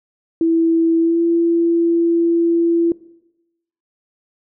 sine tone with pitch glide, 329.6 to 337.1 Hz, E4 to E4, 0 to +39 cents, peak -12 dBFS, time 0.41-2.92 s, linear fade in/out 2 ms, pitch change +39 cents, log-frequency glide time 0.99-1.22 s, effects noise-tail reverb RT60 0.9 s tail -20 dB re dry

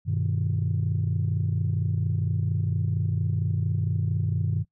sine chord, G augmented, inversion none, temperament equal with one note detuned, 98 / 122.33 / 155.56 Hz, G2 / B2 / D#3, 0 / -16 / 0 cents, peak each -25 / -28 / -27 dBFS, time 0.05-4.65 s, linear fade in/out 50 ms, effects noise-tail reverb RT60 0.1 s tail -20 dB re dry + tanh soft clip ceiling -16 dBFS

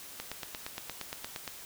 click train, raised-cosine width 0.2 ms, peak -19 dBFS, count 12, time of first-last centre 0.2-1.478 s, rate 8.61 Hz, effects white hiss -47 dBFS RMS until 1.65 s

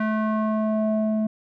square tone with low-pass filter sweep, 216.9 Hz, A3, 25 cents flat, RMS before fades -23 dBFS, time 0-1.27 s, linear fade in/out 5 ms, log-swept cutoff 1600 to 470 Hz, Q 2.4, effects none

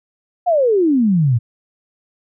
sine exponential sweep, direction down, 740 to 110 Hz, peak -11 dBFS, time 0.46-1.39 s, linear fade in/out 20 ms, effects none

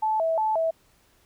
sine tone with vibrato, 753 Hz, F#5, 30 cents sharp, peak -21 dBFS, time 0.02-0.71 s, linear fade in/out 10 ms, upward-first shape square, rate 2.8 Hz, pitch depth 250 cents each way, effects pink hiss -62 dBFS RMS until 1.25 s

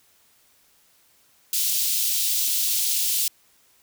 white high-pass noise, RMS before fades -23 dBFS, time 1.53-3.28 s, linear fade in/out 2 ms, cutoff 3100 Hz, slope 24 dB/octave, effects white hiss -60 dBFS RMS until 3.82 s

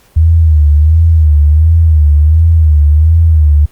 sine tone with vibrato, 78 Hz, D#2, 5 cents sharp, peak -3 dBFS, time 0.16-3.66 s, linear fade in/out 10 ms, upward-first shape sine, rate 1.4 Hz, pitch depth 98 cents each way, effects pink hiss -47 dBFS RMS until 3.71 s + Opus 48 kbps

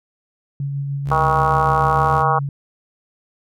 sine tone with tremolo, 140 Hz, C#3, 18 cents sharp, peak -20 dBFS, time 0.6-2.49 s, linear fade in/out 2 ms, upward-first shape sine, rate 6.7 Hz, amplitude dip 25%
sawtooth tone with pitch glide, 66.6 to 74.76 Hz, C2 to D2, +31 to +31 cents, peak -23 dBFS, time 1.05-2.25 s, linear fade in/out 50 ms, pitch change +200 cents, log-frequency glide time 1.97-2.08 s
harmonic tone, 158.8 Hz, D#3, 36 cents sharp, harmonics 3 / 4 / 5 / 6 / 7 / 8 / 9, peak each -25 / -27 / -19 / -23 / -19 / -23 / -28 dBFS, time 1.11-2.39 s, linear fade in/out 5 ms
effects none

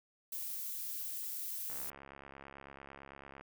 violet noise, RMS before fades -41 dBFS, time 0.32-1.9 s, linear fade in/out 5 ms
click train, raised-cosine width 0.5 ms, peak -35 dBFS, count 119, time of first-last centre 1.7-3.41 s, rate 69 Hz
effects none

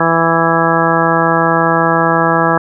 harmonic tone, 165.5 Hz, E3, 7 cents sharp, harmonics 1 / 2 / 3 / 4 / 5 / 6 / 7 / 8 / 10, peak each -18 / -18 / -18 / -18 / -18 / -18 / -18 / -18 / -18 dBFS, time 0-2.58 s, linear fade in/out 5 ms, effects none

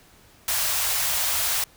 white band-stop noise, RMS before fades -24 dBFS, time 0.48-1.64 s, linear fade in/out 2 ms, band 110 to 580 Hz, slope 24 dB/octave, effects pink hiss -54 dBFS RMS until 1.76 s

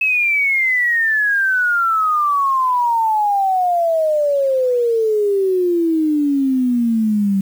sine exponential sweep, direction down, 2600 to 192.1 Hz, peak -13 dBFS, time 0.01-7.41 s, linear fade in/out 5 ms, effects 7-bit

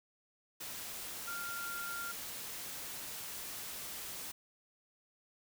sine tone in noise, 1392 Hz, F6, 6 cents flat, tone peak -40 dBFS, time 1.27-2.12 s, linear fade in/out 10 ms, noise white, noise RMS -44 dBFS, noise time 0.6-4.32 s, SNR +1 dB, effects none

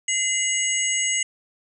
sine tone cluster, 2055 / 2904 / 6620 / 7910 Hz, C7 / F#7 / G#8 / B8, -32 / -33 / -6 / +2 cents, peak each -26 dBFS, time 0.08-1.23 s, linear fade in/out 5 ms, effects none

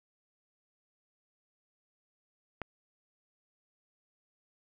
click, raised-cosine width 0.5 ms, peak -21 dBFS, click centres 2.617 s, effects none

